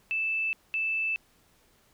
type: tone pair in turn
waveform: sine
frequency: 2637 / 2637 Hz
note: E7 / E7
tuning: 0 / 0 cents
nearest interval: unison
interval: 0 cents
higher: neither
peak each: -26 dBFS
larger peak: neither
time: 0.11-0.53 / 0.74-1.16 s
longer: neither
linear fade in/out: 0 ms
effects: pink hiss -64 dBFS RMS until 1.93 s